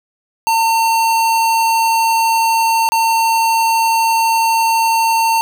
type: tone with dropouts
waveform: square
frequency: 906 Hz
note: A#5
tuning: 50 cents flat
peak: -12 dBFS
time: 0.47-5.41 s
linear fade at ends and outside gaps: 0 ms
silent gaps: 2.889-2.92 s
effects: 9-bit